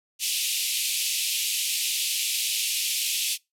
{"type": "band-pass noise", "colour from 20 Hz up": "pink", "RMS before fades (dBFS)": -27, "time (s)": [0.19, 3.38], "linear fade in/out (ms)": 50, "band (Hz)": [2500, 14000], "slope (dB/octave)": 48, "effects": ["noise-tail reverb RT60 0.2 s tail -23 dB re dry"]}